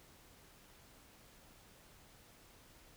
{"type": "silence", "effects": ["pink hiss -62 dBFS RMS until 2.96 s"]}